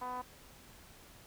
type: tone with low-pass filter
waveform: 5% pulse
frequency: 250 Hz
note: B3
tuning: 21 cents sharp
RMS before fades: -40 dBFS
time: 0.01-0.22 s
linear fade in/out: 10 ms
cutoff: 950 Hz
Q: 5.4
effects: pink hiss -57 dBFS RMS until 1.26 s